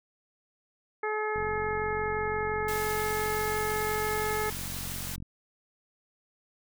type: harmonic tone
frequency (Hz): 427.8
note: A4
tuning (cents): -49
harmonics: 1 / 2 / 3 / 4 / 5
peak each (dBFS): -31 / -34 / -36 / -37 / -38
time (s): 1.03-4.5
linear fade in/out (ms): 5
type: click train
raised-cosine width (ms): 5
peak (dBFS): -29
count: 178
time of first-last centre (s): 1.36-5.225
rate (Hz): 45.8
type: noise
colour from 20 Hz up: white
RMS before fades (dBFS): -38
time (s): 2.68-5.16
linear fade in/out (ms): 5
effects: none